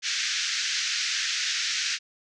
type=band-pass noise; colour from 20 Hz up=white; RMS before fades=-28 dBFS; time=0.02-1.99 s; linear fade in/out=50 ms; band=1500 to 6400 Hz; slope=48 dB/octave; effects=none